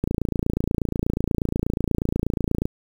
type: click train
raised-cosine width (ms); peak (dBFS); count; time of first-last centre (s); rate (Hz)
3; -9; 75; 0.04-2.655; 28.3
effects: 7-bit